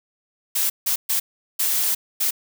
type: noise bursts at uneven times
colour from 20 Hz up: blue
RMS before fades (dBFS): -21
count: 5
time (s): 0.55-0.7 / 0.86-0.96 / 1.09-1.2 / 1.59-1.95 / 2.2-2.31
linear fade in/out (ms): 10
effects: none